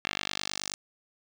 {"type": "tone with band-pass filter sweep", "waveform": "10% pulse", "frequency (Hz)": 49.48, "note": "G1", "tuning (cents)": 17, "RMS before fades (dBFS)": -35, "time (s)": [0.05, 0.74], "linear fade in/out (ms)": 0, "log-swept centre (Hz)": [2600, 6600], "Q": 1.6, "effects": []}